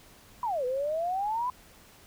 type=exponential two-way sweep; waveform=sine; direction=down then up; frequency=1020 to 490.5 to 1020 Hz; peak=-27 dBFS; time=0.43-1.5 s; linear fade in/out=2 ms; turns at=0.65 s; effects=pink hiss -55 dBFS RMS until 2.06 s